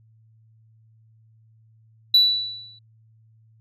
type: tone with exponential decay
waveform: sine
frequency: 3951 Hz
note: B7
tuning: in tune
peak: -8 dBFS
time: 2.14-2.79 s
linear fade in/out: 5 ms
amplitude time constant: 140 ms
effects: tanh soft clip ceiling -9 dBFS + added 111 Hz sine -53 dBFS peak until 3.6 s